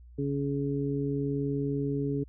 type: harmonic tone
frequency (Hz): 140.5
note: C#3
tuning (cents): +24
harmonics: 1 / 2 / 3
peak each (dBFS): -31 / -31 / -33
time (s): 0.18-2.24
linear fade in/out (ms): 10
effects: added 60 Hz sine -48 dBFS peak until 2.28 s